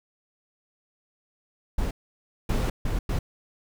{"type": "noise bursts at uneven times", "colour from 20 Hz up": "brown", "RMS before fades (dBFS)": -25, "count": 4, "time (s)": [[1.78, 1.91], [2.49, 2.7], [2.85, 2.99], [3.09, 3.19]], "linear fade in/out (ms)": 5, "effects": []}